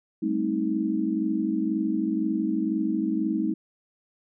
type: chord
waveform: sine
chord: A half-diminished seventh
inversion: third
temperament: just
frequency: 198 / 220 / 264 / 316.8 Hz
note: G3 / A3 / C4 / Eb4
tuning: +18 / 0 / +16 / +31 cents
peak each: -30 / -29 / -31 / -26 dBFS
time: 0.22-3.54 s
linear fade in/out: 10 ms
effects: none